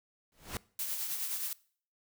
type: noise with exponential growth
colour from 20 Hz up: pink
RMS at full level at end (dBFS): -34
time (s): 0.32-0.57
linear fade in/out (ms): 1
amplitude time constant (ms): 53
type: noise with tremolo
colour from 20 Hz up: blue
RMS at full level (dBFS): -34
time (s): 0.79-1.53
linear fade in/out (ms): 2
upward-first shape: triangle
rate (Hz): 9.6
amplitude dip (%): 50
effects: noise-tail reverb RT60 0.5 s tail -22 dB re dry